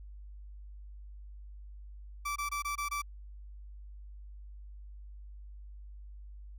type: tone bursts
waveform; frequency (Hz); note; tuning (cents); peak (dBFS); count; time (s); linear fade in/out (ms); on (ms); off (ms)
30% pulse; 1162; D6; -19; -30; 6; 2.25-3.02; 10; 110; 22
effects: added 50 Hz sine -45 dBFS peak until 6.58 s